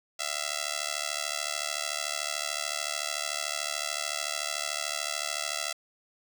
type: tone with amplitude modulation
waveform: 5% pulse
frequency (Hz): 669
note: E5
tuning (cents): +25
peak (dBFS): -15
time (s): 0.19-5.73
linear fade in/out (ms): 10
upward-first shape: sine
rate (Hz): 73.6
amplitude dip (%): 100
effects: none